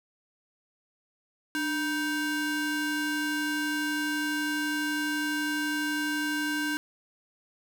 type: ring-modulated tone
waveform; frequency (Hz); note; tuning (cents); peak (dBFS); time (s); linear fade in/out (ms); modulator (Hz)
square; 630; D#5; +21; -25; 1.55-6.77; 0; 928
effects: none